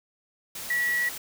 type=tone in noise; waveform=sine; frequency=1935 Hz; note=B6; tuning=36 cents flat; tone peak=-23 dBFS; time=0.7-1.09 s; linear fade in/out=5 ms; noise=white; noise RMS=-37 dBFS; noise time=0.55-1.18 s; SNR=+11 dB; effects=none